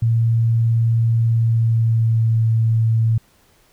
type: tone with pitch glide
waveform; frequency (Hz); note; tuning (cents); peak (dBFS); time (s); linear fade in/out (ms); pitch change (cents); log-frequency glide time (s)
sine; 114.8 to 112.83; A#2 to A2; -26 to +44; -13; 0.02-3.18; 5; -30; 1.28-2.4
effects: pink hiss -56 dBFS RMS until 3.72 s